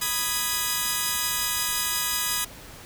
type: chord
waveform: 5% pulse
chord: G# minor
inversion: first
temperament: equal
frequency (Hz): 987.8 / 1244.5 / 1661.2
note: B5 / D#6 / G#6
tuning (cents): 0 / 0 / 0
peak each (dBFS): -17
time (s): 0.01-2.45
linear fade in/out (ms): 10
effects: pink hiss -44 dBFS RMS until 2.85 s